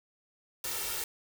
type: noise with comb filter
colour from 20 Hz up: white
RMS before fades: -35 dBFS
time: 0.64-1.04 s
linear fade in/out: 2 ms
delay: 2.2 ms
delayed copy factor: +0.6
effects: none